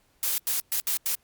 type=noise bursts at uneven times; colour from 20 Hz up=blue; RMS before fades=-26 dBFS; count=5; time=0.23-0.38 / 0.47-0.6 / 0.72-0.8 / 0.87-0.97 / 1.06-1.15 s; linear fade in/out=0 ms; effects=pink hiss -66 dBFS RMS until 1.23 s + Opus 48 kbps